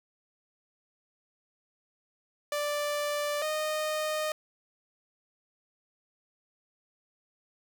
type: tone pair in turn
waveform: sawtooth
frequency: 587.3 / 616.4 Hz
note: D5 / D#5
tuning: 0 / -16 cents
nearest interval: minor second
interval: 84 cents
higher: second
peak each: -25 dBFS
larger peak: neither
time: 2.52-3.42 / 3.42-4.32 s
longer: neither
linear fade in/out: 2 ms
effects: none